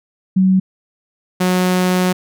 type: tone pair in turn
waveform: sine / sawtooth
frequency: 188.2 / 182.63 Hz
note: F#3 / F#3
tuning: +30 / -22 cents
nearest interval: minor second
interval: 52 cents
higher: first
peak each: -9 dBFS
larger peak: neither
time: 0.36-0.6 / 1.4-2.13 s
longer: second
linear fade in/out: 10 ms
effects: none